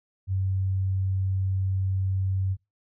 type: tone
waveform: sine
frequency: 95.3 Hz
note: G2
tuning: 48 cents flat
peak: -23 dBFS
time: 0.27-2.57 s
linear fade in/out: 50 ms
effects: noise-tail reverb RT60 0.2 s tail -21 dB re dry